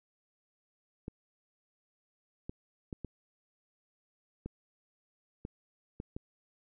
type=clicks; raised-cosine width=3 ms; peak=-26 dBFS; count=8; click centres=1.081 / 2.495 / 2.928 / 3.047 / 4.46 / 5.451 / 6.001 / 6.165 s; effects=none